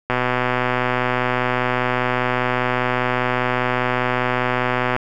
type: click train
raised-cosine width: 0.5 ms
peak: -4 dBFS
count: 609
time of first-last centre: 0.1-4.964 s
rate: 125 Hz
effects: none